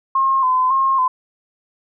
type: tone with vibrato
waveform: sine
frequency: 1046.5 Hz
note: C6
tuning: in tune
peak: -13 dBFS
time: 0.15-1.08 s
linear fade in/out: 5 ms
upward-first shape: square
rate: 1.8 Hz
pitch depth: 42 cents each way
effects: none